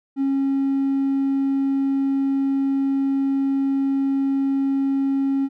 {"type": "tone", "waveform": "triangle", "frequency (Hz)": 273, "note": "C#4", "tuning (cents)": -26, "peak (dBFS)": -15, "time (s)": [0.16, 5.49], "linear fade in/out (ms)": 50, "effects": ["tanh soft clip ceiling -13 dBFS"]}